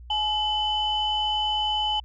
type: tone pair together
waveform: sine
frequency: 849 / 3016 Hz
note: G#5 / F#7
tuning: +38 / +32 cents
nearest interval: octave + minor seventh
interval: 2194 cents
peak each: -25 / -24 dBFS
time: 0.1-2 s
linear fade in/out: 5 ms
effects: tanh soft clip ceiling -15 dBFS + added 60 Hz sine -41 dBFS peak until 2.04 s